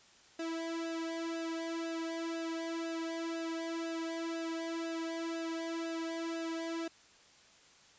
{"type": "tone with flanger", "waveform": "sawtooth", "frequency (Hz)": 329.6, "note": "E4", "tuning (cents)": 0, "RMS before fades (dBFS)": -38, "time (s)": [0.39, 6.88], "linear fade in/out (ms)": 5, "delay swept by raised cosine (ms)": [0.9, 2.3], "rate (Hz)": 2, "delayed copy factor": -0.9, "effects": ["white hiss -61 dBFS RMS until 7.98 s", "resampled to 16000 Hz"]}